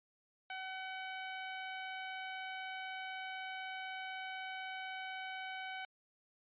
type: tone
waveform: 15% pulse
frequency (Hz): 756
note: F#5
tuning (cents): +37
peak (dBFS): -35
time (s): 0.5-5.85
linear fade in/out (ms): 2
effects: resampled to 8000 Hz